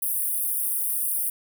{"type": "high-pass noise", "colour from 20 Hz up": "pink", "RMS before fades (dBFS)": -26, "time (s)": [0.02, 1.3], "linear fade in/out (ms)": 5, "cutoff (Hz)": 9200, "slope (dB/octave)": 96, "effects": []}